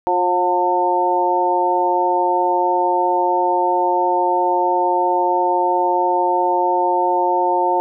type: harmonic tone with a mistuned harmonic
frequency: 179.7 Hz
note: F3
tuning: 50 cents sharp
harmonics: 2 / 3 / 4 / 5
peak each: -21 / -23 / -20 / -17 dBFS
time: 0.07-7.8 s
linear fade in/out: 0 ms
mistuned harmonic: 2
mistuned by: -23 cents
effects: none